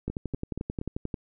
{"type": "two click trains", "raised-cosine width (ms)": 3, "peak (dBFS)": [-20, -18], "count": [4, 13], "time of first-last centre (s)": [[0.1, 0.814], [0.08, 1.142]], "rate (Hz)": [4.2, 11.3], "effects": []}